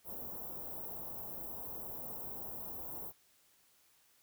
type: band-stop noise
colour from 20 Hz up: white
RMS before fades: -44 dBFS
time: 0.04-3.13 s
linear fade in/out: 50 ms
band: 900 to 15000 Hz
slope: 24 dB/octave
effects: white hiss -69 dBFS RMS until 4.22 s